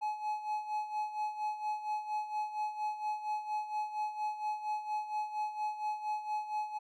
triangle tone with tremolo, 849 Hz, G#5, 38 cents sharp, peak -29 dBFS, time 0.01-6.79 s, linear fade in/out 20 ms, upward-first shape sine, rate 4.3 Hz, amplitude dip 70%, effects none

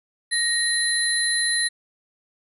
sine tone cluster, 1870 / 4057 / 9860 Hz, A#6 / B7 / D#9, +5 / +46 / -17 cents, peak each -24 dBFS, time 0.31-1.69 s, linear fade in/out 20 ms, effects none

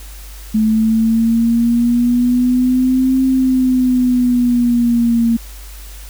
sine exponential two-way sweep, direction up then down, 216.6 to 263.1 to 230 Hz, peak -10 dBFS, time 0.54-5.37 s, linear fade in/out 10 ms, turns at 3.23 s, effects added 50 Hz sine -31 dBFS peak until 6.09 s + white hiss -39 dBFS RMS until 6.09 s

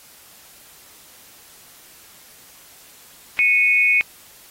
sine tone pair together, 2200 / 2489 Hz, C#7 / D#7, -14 / 0 cents, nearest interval major second, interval 214 cents, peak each -16 dBFS, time 3.39-4.01 s, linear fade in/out 0 ms, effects white hiss -47 dBFS RMS until 4.5 s + AAC 48 kbps

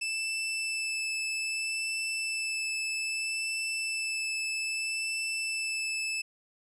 sawtooth tone with vibrato, 2637 Hz, E7, in tune, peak -27 dBFS, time 0.01-6.22 s, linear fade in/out 10 ms, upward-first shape sine, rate 0.62 Hz, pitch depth 9 cents each way, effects resampled to 24000 Hz

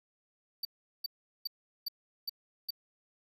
square tone bursts, 4610 Hz, D8, 33 cents flat, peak -33 dBFS, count 6, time 0.63-2.706 s, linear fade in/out 5 ms, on 21 ms, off 390 ms, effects none

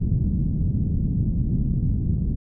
white low-pass noise, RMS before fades -22 dBFS, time 0-2.36 s, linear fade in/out 20 ms, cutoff 190 Hz, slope 24 dB/octave, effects none

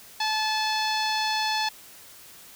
sawtooth tone with low-pass filter, 867 Hz, A5, 26 cents flat, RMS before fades -26 dBFS, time 0.2-1.69 s, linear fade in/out 5 ms, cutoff 4700 Hz, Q 3.3, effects white hiss -48 dBFS RMS until 2.55 s

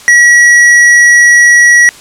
triangle tone with hard clipping, 1924 Hz, B6, 46 cents flat, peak -3 dBFS, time 0.08-1.89 s, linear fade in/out 0 ms, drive 14 dB, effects white hiss -33 dBFS RMS until 2 s + low-pass 9000 Hz 12 dB/octave

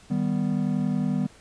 triangle chord, Eb augmented, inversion none, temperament equal, 155.56 / 196 / 246.9 Hz, Eb3 / G3 / B3, 0 / 0 / 0 cents, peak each -26 / -24 / -25 dBFS, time 0.1-1.27 s, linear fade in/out 10 ms, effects pink hiss -53 dBFS RMS until 1.4 s + resampled to 22050 Hz

